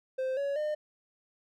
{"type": "tone with pitch steps", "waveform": "triangle", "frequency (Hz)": [521, 561.6, 605.4], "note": ["C5", "C#5", "D#5"], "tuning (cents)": [-7, 22, -48], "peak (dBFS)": -27, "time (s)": [0.18, 0.75], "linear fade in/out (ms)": 10, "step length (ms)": 190, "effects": []}